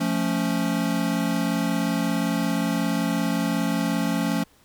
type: chord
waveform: square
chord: F augmented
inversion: none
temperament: equal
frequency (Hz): 174.61 / 220 / 277.2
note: F3 / A3 / C#4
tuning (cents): 0 / 0 / 0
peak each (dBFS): -27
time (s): 0-4.44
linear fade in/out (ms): 10
effects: pink hiss -58 dBFS RMS until 4.64 s